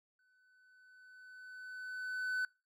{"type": "tone with exponential growth", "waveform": "triangle", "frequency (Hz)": 1506, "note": "F#6", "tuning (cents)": 30, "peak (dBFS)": -30, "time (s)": [0.19, 2.45], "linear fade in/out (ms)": 2, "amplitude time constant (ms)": 490, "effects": ["noise-tail reverb RT60 0.3 s tail -25 dB re dry"]}